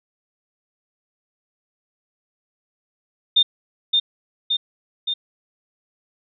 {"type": "tone with echo", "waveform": "sine", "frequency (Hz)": 3626, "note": "A#7", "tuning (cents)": -49, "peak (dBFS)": -11, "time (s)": [3.36, 3.43], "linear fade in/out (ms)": 10, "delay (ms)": 570, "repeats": 3, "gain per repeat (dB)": -3, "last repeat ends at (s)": 5.14, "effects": []}